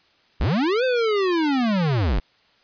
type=linear two-way sweep; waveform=square; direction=up then down; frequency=35.1 to 523.3 to 35.1 Hz; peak=-19 dBFS; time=0.4-2.2 s; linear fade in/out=10 ms; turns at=0.84 s; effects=white hiss -59 dBFS RMS until 2.63 s + resampled to 11025 Hz